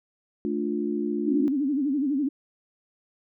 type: chord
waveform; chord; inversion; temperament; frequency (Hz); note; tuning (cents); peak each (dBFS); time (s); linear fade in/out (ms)
sine; D minor; second; just; 220.2 / 293.7 / 352.4; A3 / D4 / F4; +2 / 0 / +16; -29; 0.45-1.48; 0
type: tone with vibrato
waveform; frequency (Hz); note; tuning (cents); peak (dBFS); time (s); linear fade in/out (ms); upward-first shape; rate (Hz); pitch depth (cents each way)
sine; 280.7; C#4; +22; -22; 1.27-2.29; 10; sine; 12; 140
effects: none